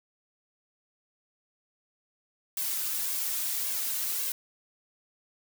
blue noise with flanger, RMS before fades -31 dBFS, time 2.57-4.32 s, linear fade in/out 2 ms, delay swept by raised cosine 1.8 to 3.3 ms, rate 1.8 Hz, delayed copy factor +0.8, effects none

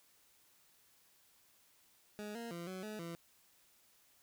20% pulse tone with pitch steps, 209.3 / 233 / 171 / 186.7 / 213.8 / 168.5 Hz, G#3 / A#3 / F3 / F#3 / A3 / E3, +14 / -1 / -36 / +16 / -49 / +38 cents, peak -38 dBFS, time 2.19-3.15 s, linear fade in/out 0 ms, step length 160 ms, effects white hiss -69 dBFS RMS until 4.22 s

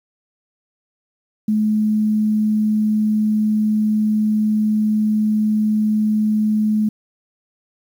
sine tone, 214 Hz, A3, 48 cents flat, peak -14 dBFS, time 1.48-6.89 s, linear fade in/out 5 ms, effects 8-bit

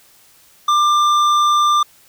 triangle tone with hard clipping, 1190 Hz, D6, 22 cents sharp, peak -13 dBFS, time 0.68-1.83 s, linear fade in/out 5 ms, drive 13 dB, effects white hiss -50 dBFS RMS until 2.08 s

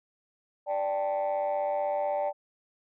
sine chord, D suspended fourth, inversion none, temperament equal, 587.3 / 784 / 880 Hz, D5 / G5 / A5, 0 / 0 / 0 cents, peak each -27 / -30 / -33 dBFS, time 0.66-2.33 s, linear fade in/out 50 ms, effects tanh soft clip ceiling -22 dBFS

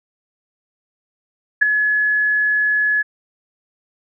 sine tone with ADSR envelope, 1700 Hz, G#6, 40 cents sharp, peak -5 dBFS, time 1.61-3.03 s, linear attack 17 ms, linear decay 3 ms, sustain -9 dB, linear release 20 ms, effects none

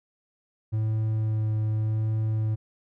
triangle tone with vibrato, 108.9 Hz, A2, 17 cents flat, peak -21 dBFS, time 0.72-2.56 s, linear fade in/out 20 ms, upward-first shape sine, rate 0.85 Hz, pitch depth 11 cents each way, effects none

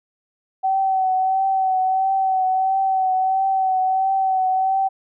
sine tone with vibrato, 761 Hz, F#5, 48 cents sharp, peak -16 dBFS, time 0.63-4.89 s, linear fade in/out 20 ms, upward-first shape triangle, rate 1.5 Hz, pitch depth 32 cents each way, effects none

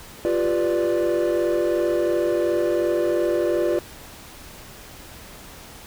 triangle chord, G dominant seventh, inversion third, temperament equal, 349.2 / 392 / 493.9 / 587.3 Hz, F4 / G4 / B4 / D5, 0 / 0 / 0 / 0 cents, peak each -19 / -25 / -23 / -21 dBFS, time 0.25-3.79 s, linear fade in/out 0 ms, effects tanh soft clip ceiling -12 dBFS + pink hiss -42 dBFS RMS until 5.86 s

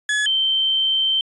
35% pulse / sine tone pair in turn, 1700 / 3114 Hz, G#6 / G7, +40 / -12 cents, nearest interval minor seventh, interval 1048 cents, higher second, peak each -16 dBFS, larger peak neither, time 0.09-0.26 / 0.26-1.21 s, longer second, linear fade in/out 2 ms, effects resampled to 24000 Hz

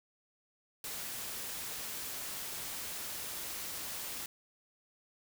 white noise, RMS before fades -41 dBFS, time 0.84-4.26 s, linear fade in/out 2 ms, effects none

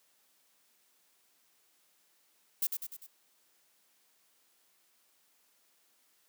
violet noise with echo, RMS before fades -30 dBFS, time 2.62-2.67 s, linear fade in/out 5 ms, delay 99 ms, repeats 4, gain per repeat -5 dB, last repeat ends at 3.066 s, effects white hiss -70 dBFS RMS until 6.28 s + high-pass 200 Hz 12 dB/octave

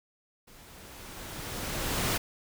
pink noise with level ramp, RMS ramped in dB -54 to -27 dBFS, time 0.47-2.18 s, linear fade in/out 10 ms, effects none

